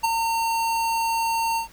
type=tone with ADSR envelope; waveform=square; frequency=912 Hz; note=A#5; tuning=38 cents flat; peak=-17 dBFS; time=0.03-1.68 s; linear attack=15 ms; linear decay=17 ms; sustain=-5 dB; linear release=110 ms; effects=added 50 Hz sine -51 dBFS peak until 1.72 s + pink hiss -51 dBFS RMS until 1.72 s